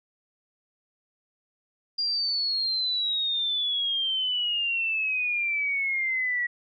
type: exponential sweep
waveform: sine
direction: down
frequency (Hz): 4821 to 1925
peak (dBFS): -24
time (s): 1.98-6.47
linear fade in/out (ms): 10
effects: none